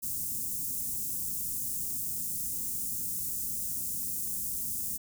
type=band-stop noise; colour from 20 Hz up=white; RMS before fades=-34 dBFS; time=0.02-4.98 s; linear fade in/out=20 ms; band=260 to 7200 Hz; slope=24 dB/octave; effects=none